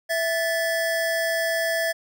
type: tone pair together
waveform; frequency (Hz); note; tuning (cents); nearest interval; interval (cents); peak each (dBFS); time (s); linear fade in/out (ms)
square; 659.3 / 1743.4; E5 / A6; 0 / -16; octave + perfect fourth; 1684; -25 / -26; 0.09-1.93; 20
effects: none